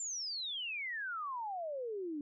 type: exponential sweep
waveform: sine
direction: down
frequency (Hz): 7420 to 282.6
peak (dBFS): -37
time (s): 0-2.21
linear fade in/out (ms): 2
effects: none